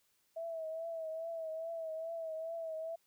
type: tone with vibrato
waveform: sine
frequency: 651 Hz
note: E5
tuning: 22 cents flat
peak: -38 dBFS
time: 0.36-2.96 s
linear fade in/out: 10 ms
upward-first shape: triangle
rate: 2.4 Hz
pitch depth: 54 cents each way
effects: white hiss -75 dBFS RMS until 3.06 s

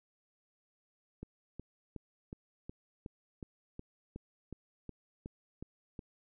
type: click train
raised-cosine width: 3 ms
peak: -30 dBFS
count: 14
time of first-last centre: 1.23-5.992 s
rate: 2.73 Hz
effects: none

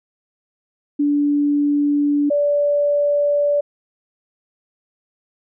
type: tone pair in turn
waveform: sine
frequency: 290 / 580 Hz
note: D4 / D5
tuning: -22 / -22 cents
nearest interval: octave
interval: 1200 cents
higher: second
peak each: -14 dBFS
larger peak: neither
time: 0.99-2.3 / 2.3-3.61 s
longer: neither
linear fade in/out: 10 ms
effects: none

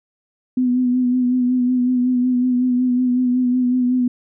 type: tone with vibrato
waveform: sine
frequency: 250 Hz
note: B3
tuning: 21 cents sharp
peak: -14 dBFS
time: 0.57-4.08 s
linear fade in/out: 5 ms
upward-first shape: sine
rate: 5.4 Hz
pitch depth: 31 cents each way
effects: none

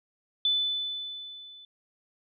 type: tone with level ramp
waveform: sine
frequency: 3500 Hz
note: A7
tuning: 10 cents flat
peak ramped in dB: -21 to -47 dBFS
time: 0.45-1.65 s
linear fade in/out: 2 ms
effects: none

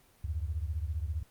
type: beating tone pair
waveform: sine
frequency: 73.42 / 88.42 Hz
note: D2 / F2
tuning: 0 / +22 cents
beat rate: 15 Hz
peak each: -33 / -36 dBFS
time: 0.24-1.23 s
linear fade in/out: 5 ms
effects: pink hiss -63 dBFS RMS until 1.3 s + Opus 24 kbps

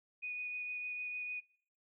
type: tone with vibrato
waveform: sine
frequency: 2475 Hz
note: D#7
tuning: 10 cents flat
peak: -38 dBFS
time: 0.22-1.41 s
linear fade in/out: 20 ms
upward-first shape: triangle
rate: 6.6 Hz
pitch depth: 11 cents each way
effects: noise-tail reverb RT60 0.6 s tail -24 dB re dry

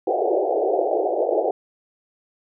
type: band-pass noise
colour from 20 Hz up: pink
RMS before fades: -21 dBFS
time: 0.07-1.51 s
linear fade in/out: 2 ms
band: 340 to 780 Hz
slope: 96 dB/octave
effects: none

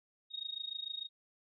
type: tone with amplitude modulation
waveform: sine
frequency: 3738 Hz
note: A#7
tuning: 4 cents sharp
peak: -35 dBFS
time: 0.3-1.09 s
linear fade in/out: 50 ms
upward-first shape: sine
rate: 26.7 Hz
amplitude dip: 90%
effects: none

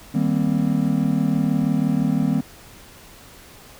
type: chord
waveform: triangle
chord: C minor seventh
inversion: first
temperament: just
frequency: 156.98 / 196.22 / 235.5 / 261.6 Hz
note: Eb3 / G3 / Bb3 / C4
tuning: +16 / +2 / +18 / 0 cents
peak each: -21 dBFS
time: 0.14-2.41 s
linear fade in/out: 10 ms
effects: pink hiss -45 dBFS RMS until 3.79 s

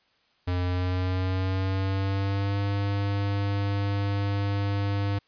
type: tone with pitch glide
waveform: square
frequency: 89.9 to 100.33 Hz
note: F#2 to G2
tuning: -49 to +41 cents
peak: -25 dBFS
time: 0.47-5.19 s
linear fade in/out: 10 ms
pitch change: +190 cents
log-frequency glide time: 0.66-2.59 s
effects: white hiss -66 dBFS RMS until 5.27 s + resampled to 11025 Hz

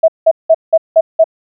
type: tone bursts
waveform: sine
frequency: 648 Hz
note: E5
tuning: 30 cents flat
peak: -3 dBFS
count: 6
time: 0.03-1.242 s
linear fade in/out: 10 ms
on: 52 ms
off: 180 ms
effects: none

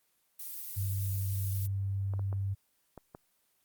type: noise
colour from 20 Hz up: violet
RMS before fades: -41 dBFS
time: 0.39-1.67 s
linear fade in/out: 10 ms
type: tone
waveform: sine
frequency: 98 Hz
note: G2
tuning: in tune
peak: -30 dBFS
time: 0.76-2.55 s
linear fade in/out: 20 ms
type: clicks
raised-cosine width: 1 ms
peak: -31 dBFS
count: 5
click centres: 2.137 / 2.194 / 2.328 / 2.977 / 3.149 s
effects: white hiss -73 dBFS RMS until 3.64 s + Opus 24 kbps

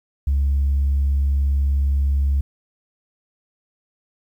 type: tone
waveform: sine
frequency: 69.5 Hz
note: C#2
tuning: 5 cents sharp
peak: -14 dBFS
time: 0.27-2.41 s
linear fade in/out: 5 ms
effects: tanh soft clip ceiling -13 dBFS + 9-bit

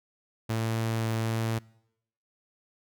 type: tone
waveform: sawtooth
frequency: 112.7 Hz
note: A2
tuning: 42 cents sharp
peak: -23 dBFS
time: 0.49-1.59 s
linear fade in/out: 10 ms
effects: noise-tail reverb RT60 0.8 s tail -24 dB re dry

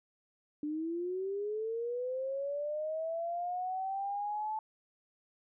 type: linear sweep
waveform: sine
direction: up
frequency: 293.7 to 874 Hz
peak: -33 dBFS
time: 0.63-4.59 s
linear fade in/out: 2 ms
effects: none

